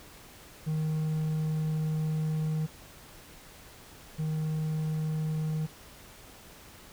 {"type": "tone pair in turn", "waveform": "triangle", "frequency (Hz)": [156.1, 156.1], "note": ["D#3", "D#3"], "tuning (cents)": [6, 6], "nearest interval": "unison", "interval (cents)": 0, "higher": "neither", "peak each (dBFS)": [-25, -26], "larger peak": "first", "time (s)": [[0.66, 2.67], [4.18, 5.67]], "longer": "first", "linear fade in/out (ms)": 20, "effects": ["pink hiss -51 dBFS RMS until 6.92 s"]}